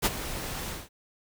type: noise with ADSR envelope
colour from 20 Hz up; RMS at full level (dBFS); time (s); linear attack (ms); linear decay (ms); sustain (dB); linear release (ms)
pink; -21; 0.02-0.89; 32; 38; -14; 190
effects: none